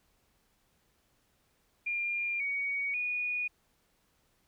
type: tone with pitch steps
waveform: sine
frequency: 2401 / 2245 / 2459 Hz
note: D7 / C#7 / D#7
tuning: +38 / +21 / -21 cents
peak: -30 dBFS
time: 1.86-3.48 s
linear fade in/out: 10 ms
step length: 540 ms
effects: pink hiss -72 dBFS RMS until 4.47 s